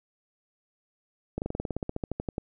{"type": "slowing click train", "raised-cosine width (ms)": 2, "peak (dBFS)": -17, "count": 17, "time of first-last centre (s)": [1.38, 2.381], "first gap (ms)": 39, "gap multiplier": 1.06, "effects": []}